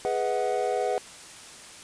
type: chord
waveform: triangle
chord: G# minor seventh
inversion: none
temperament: equal with one note detuned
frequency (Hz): 415.3 / 493.9 / 638.6 / 740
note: G#4 / B4 / D#5 / F#5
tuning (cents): 0 / 0 / +45 / 0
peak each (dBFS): -28 / -27 / -30 / -27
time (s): 0.05-0.98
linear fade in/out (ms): 0
effects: white hiss -45 dBFS RMS until 1.83 s + resampled to 22050 Hz